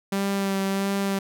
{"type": "tone with vibrato", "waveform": "sawtooth", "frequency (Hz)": 196, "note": "G3", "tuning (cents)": 0, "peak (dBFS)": -19, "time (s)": [0.12, 1.19], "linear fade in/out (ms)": 5, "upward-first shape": "sine", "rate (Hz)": 1.5, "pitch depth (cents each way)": 17, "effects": []}